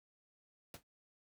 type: noise with exponential decay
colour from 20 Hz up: pink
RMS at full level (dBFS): -44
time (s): 0.74-0.83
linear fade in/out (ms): 2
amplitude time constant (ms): 19
effects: high-pass 60 Hz 12 dB/octave